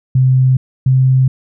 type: tone pair in turn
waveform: sine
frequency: 129.8 / 130.63 Hz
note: C3 / C3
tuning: -13 / -2 cents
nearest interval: unison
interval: 11 cents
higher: second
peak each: -7 dBFS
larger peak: neither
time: 0.15-0.57 / 0.86-1.28 s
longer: neither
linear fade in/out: 5 ms
effects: none